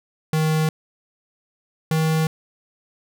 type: tone pair in turn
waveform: square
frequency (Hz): 156.8 / 158.71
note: D#3 / D#3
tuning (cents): +14 / +35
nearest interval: unison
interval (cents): 21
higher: second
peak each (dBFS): -18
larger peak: neither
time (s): 0.33-0.69 / 1.91-2.27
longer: neither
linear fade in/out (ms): 2
effects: none